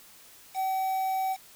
triangle tone with quantisation, 762 Hz, G5, 49 cents flat, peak -24 dBFS, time 0.54-1.37 s, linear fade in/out 50 ms, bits 7, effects white hiss -53 dBFS RMS until 1.55 s

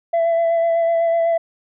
sine tone with vibrato, 669 Hz, E5, 25 cents sharp, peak -12 dBFS, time 0.13-1.38 s, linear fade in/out 10 ms, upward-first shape sine, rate 8 Hz, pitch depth 17 cents each way, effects tanh soft clip ceiling -13 dBFS

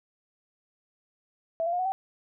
sine tone with pitch steps, 659.3 / 685.3 / 712.4 / 740.5 / 769.7 Hz, E5 / F5 / F5 / F#5 / G5, 0 / -33 / +34 / +1 / -32 cents, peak -25 dBFS, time 1.6-1.92 s, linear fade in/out 0 ms, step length 64 ms, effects none

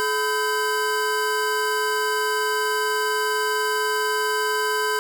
square tone cluster, 427.4 / 1004 / 1559 Hz, G#4 / B5 / G6, +50 / +28 / -10 cents, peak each -26 dBFS, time 0-4.99 s, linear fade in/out 0 ms, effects none

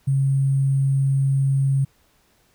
sine tone with sample-and-hold, 136.2 Hz, C#3, 30 cents flat, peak -16 dBFS, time 0.07-1.85 s, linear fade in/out 10 ms, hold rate 8820 Hz, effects pink hiss -61 dBFS RMS until 2.54 s

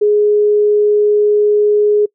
sine tone, 417.4 Hz, G#4, 9 cents sharp, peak -8 dBFS, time 0.01-2.06 s, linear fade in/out 10 ms, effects noise-tail reverb RT60 0.1 s tail -24 dB re dry

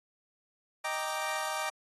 25% pulse chord, Eb major seventh, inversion none, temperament equal, 622.3 / 784 / 932.3 / 1174.7 Hz, Eb5 / G5 / Bb5 / D6, 0 / 0 / 0 / 0 cents, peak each -34 dBFS, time 0.84-1.7 s, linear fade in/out 10 ms, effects AAC 32 kbps

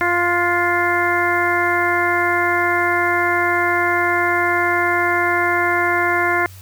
harmonic tone with a mistuned harmonic, 349.2 Hz, F4, in tune, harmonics 1 / 2 / 3 / 4 / 5 / 6, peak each -22 / -22 / -22 / -22 / -22 / -22 dBFS, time 0.01-6.46 s, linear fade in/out 0 ms, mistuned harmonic 4, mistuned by +22 cents, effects added 94 Hz sine -37 dBFS peak until 6.61 s + white hiss -45 dBFS RMS until 6.61 s

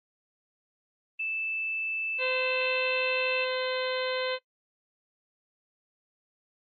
sine tone, 2637 Hz, E7, in tune, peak -29 dBFS, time 1.19-3.45 s, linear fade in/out 10 ms
harmonic tone, 513 Hz, C5, 34 cents flat, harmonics 1 / 2 / 3 / 4 / 5 / 6 / 7 / 8, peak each -30 / -38 / -38 / -37 / -41 / -39 / -41 / -41 dBFS, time 2.18-4.39 s, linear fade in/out 50 ms
effects noise-tail reverb RT60 0.1 s tail -20 dB re dry + Opus 24 kbps

